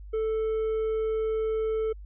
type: tone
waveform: triangle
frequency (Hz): 440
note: A4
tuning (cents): 0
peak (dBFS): -23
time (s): 0.13-1.93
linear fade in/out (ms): 10
effects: added 50 Hz sine -40 dBFS peak until 2.05 s + resampled to 8000 Hz